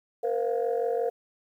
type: chord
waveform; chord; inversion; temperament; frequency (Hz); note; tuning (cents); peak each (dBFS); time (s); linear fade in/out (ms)
sine; Bb suspended second; none; equal with one note detuned; 466.2 / 511.9 / 698.5; Bb4 / C5 / F5; 0 / -38 / 0; -26 / -29 / -31; 0.23-1.1; 10
effects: tanh soft clip ceiling -18 dBFS + 10-bit